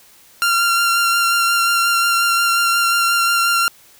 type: tone with vibrato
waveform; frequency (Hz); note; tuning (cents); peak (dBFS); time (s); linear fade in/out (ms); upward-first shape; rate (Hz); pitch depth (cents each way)
sawtooth; 1381; F6; -20; -10; 0.42-3.68; 0; sine; 5.6; 16
effects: white hiss -48 dBFS RMS until 3.99 s